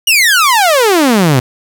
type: exponential sweep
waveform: sawtooth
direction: down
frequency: 2960 to 120.1 Hz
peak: -3 dBFS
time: 0.07-1.4 s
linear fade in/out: 5 ms
effects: none